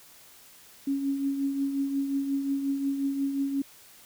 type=tone with tremolo; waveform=sine; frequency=276.3 Hz; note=C#4; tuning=6 cents flat; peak=-23 dBFS; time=0.87-3.62 s; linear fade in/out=5 ms; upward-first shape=triangle; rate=5.6 Hz; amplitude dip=55%; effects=white hiss -53 dBFS RMS until 4.05 s